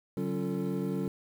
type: tone cluster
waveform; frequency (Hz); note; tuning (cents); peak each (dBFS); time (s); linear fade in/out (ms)
triangle; 144.1 / 188.1 / 277.3 / 347.8 / 445; D3 / F#3 / C#4 / F4 / A4; -33 / +29 / +1 / -7 / +20; -36 / -31 / -34 / -36 / -36; 0.17-1.08; 2
effects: 9-bit